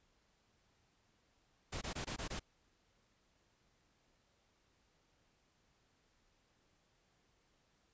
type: noise bursts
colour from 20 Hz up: pink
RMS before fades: -42 dBFS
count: 6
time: 1.72-2.396 s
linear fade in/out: 10 ms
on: 96 ms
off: 20 ms
effects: pink hiss -75 dBFS RMS until 7.93 s + resampled to 16000 Hz